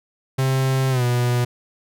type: tone with pitch glide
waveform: 45% pulse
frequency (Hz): 132.6 to 122.3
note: C3 to B2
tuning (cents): +23 to -16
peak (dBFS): -17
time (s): 0.38-1.45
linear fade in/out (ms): 10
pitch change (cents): -139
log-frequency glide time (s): 0.9-1.03
effects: none